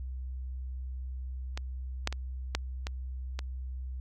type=clicks; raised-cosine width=0.2 ms; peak=-19 / -11 / -20 / -11 / -18 / -19 dBFS; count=6; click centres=1.575 / 2.074 / 2.126 / 2.55 / 2.869 / 3.391 s; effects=added 64 Hz sine -35 dBFS peak until 4 s